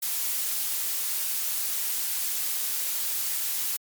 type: noise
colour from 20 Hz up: blue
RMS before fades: -28 dBFS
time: 0.02-3.77 s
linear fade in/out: 10 ms
effects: MP3 96 kbps